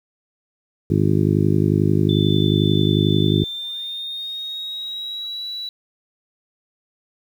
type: harmonic tone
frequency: 51.2 Hz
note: G#1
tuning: 24 cents flat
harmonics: 2 / 3 / 4 / 5 / 6 / 7 / 8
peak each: -20 / -19 / -23 / -25 / -23 / -23 / -28 dBFS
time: 0.9-3.44 s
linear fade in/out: 5 ms
type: tone with pitch glide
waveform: sine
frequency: 3520 to 3928 Hz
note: A7 to B7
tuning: 0 to -10 cents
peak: -26 dBFS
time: 2.09-5.69 s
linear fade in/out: 2 ms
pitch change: +190 cents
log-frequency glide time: 3.2-5.44 s
effects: 8-bit